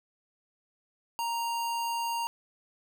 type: tone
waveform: square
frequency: 932.3 Hz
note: A#5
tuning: in tune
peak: -30 dBFS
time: 1.19-2.27 s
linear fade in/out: 0 ms
effects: none